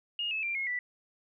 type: tone with pitch steps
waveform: sine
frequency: 2851 / 2599 / 2370 / 2161 / 1969.9 Hz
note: F7 / E7 / D7 / C#7 / B6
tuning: +35 / -25 / +15 / -45 / -5 cents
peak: -30 dBFS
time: 0.19-0.79 s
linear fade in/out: 2 ms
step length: 120 ms
effects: none